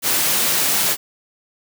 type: high-pass noise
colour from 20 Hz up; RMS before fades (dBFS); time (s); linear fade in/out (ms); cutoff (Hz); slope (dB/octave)
white; -18; 0.02-0.97; 50; 110; 96
effects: none